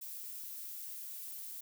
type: noise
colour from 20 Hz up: violet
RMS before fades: -45 dBFS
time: 0.01-1.61 s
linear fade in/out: 10 ms
effects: none